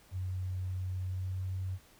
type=tone with pitch glide; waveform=sine; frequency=92.5 to 93.63 Hz; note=F#2 to F#2; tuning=0 to +21 cents; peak=-33 dBFS; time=0.11-1.79 s; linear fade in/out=50 ms; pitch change=+21 cents; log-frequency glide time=1.07-1.42 s; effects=pink hiss -61 dBFS RMS until 1.99 s